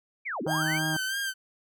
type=linear two-way sweep; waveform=sine; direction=down then up; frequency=2422 to 194.8 to 2422 Hz; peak=-30 dBFS; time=0.25-0.79 s; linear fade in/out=20 ms; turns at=0.42 s
type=harmonic tone; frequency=156.9 Hz; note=D#3; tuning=15 cents sharp; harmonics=1 / 2 / 4 / 5 / 6 / 7 / 8 / 9 / 10; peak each=-31 / -33 / -41 / -37 / -42 / -50 / -47 / -48 / -53 dBFS; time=0.46-0.97 s; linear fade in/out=5 ms
type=tone with vibrato; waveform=sawtooth; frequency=1568 Hz; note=G6; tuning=in tune; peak=-25 dBFS; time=0.47-1.34 s; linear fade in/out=50 ms; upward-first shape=sine; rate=3.1 Hz; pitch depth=54 cents each way
effects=none